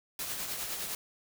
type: noise with tremolo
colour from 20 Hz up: white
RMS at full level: -35 dBFS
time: 0.19-0.95 s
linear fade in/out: 2 ms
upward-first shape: triangle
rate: 9.8 Hz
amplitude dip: 45%
effects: none